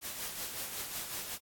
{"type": "noise with tremolo", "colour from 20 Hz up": "white", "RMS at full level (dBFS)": -38, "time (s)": [0.01, 1.39], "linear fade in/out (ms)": 50, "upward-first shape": "sine", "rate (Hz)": 5.4, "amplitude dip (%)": 45, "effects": ["AAC 64 kbps"]}